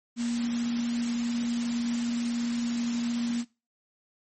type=tone in noise; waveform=sine; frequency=236.7 Hz; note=A#3; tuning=27 cents sharp; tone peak=-26 dBFS; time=0.16-3.45 s; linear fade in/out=50 ms; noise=white; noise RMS=-38 dBFS; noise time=0.16-3.45 s; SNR=+9 dB; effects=noise-tail reverb RT60 0.3 s tail -21 dB re dry + MP3 32 kbps